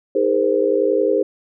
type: tone cluster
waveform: sine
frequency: 314.9 / 407.1 / 468.2 / 519 Hz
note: D#4 / G#4 / A#4 / C5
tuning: +21 / -35 / +8 / -14 cents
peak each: -23 / -18 / -21 / -19 dBFS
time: 0.15-1.23 s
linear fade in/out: 5 ms
effects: none